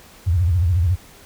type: tone with vibrato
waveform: sine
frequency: 87.31 Hz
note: F2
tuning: in tune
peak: -14 dBFS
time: 0.26-0.96 s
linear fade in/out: 20 ms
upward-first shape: sine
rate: 14 Hz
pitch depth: 180 cents each way
effects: pink hiss -46 dBFS RMS until 1.25 s